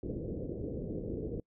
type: low-pass noise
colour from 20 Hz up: white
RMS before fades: -38 dBFS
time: 0.03-1.4 s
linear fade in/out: 2 ms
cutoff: 490 Hz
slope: 48 dB/octave
effects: noise-tail reverb RT60 0.1 s tail -26 dB re dry